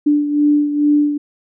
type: beating tone pair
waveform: sine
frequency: 293.7 / 296 Hz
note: D4 / D4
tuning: 0 / +14 cents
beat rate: 2.3 Hz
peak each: -12 / -19 dBFS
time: 0.06-1.18 s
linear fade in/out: 10 ms
effects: none